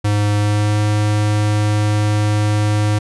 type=tone with pitch glide; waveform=square; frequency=103.8 to 105.19 Hz; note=G#2 to G#2; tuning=0 to +23 cents; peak=-14 dBFS; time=0.04-2.99 s; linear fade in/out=10 ms; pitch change=+23 cents; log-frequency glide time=0.36-0.79 s; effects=resampled to 24000 Hz